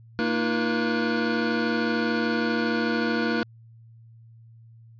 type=tone cluster; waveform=square; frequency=230.1 / 310.6 / 343.8 / 479 / 1462 Hz; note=A#3 / D#4 / F4 / A#4 / F#6; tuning=-22 / -3 / -27 / +47 / -21 cents; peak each=-27 / -31 / -32 / -31 / -31 dBFS; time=0.19-3.43 s; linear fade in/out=0 ms; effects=added 114 Hz sine -47 dBFS peak until 4.99 s + resampled to 11025 Hz